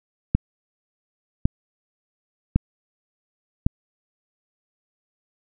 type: click train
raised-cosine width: 5 ms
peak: -4 dBFS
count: 4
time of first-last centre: 0.35-3.665 s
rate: 0.905 Hz
effects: none